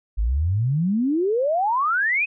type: exponential sweep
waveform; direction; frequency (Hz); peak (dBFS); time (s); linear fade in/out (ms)
sine; up; 49 to 2588; -18; 0.17-2.26; 20
effects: none